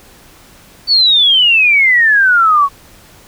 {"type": "exponential sweep", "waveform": "sine", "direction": "down", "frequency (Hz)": [4568, 1095], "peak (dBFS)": -6, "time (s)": [0.87, 2.69], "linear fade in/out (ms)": 50, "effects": ["pink hiss -42 dBFS RMS until 3.27 s"]}